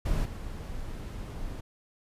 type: noise with level steps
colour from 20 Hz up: brown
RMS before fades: -28 / -37 dBFS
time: 0.05-1.61 s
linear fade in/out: 10 ms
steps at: 0.24 s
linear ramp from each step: 20 ms
effects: resampled to 32000 Hz